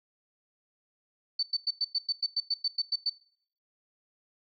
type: tone bursts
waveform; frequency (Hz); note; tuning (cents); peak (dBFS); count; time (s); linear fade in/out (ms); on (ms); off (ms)
sine; 4525; C#8; +35; -25; 13; 1.39-3.097; 5; 39; 100
effects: noise-tail reverb RT60 0.6 s tail -23 dB re dry